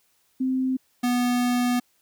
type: tone pair in turn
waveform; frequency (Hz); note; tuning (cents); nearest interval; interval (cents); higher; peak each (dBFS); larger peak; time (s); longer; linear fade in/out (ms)
sine / square; 260 / 245.4; C4 / B3; -11 / -11; minor second; 100; first; -21 / -21; neither; 0.4-0.77 / 1.03-1.8; second; 10
effects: white hiss -66 dBFS RMS until 2.01 s